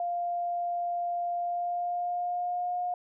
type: tone with pitch glide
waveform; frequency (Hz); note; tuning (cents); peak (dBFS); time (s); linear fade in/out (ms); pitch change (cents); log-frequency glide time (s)
sine; 698.5 to 715.2; F5 to F5; 0 to +41; -28; 0-2.94; 2; +41; 1.35-2.79
effects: none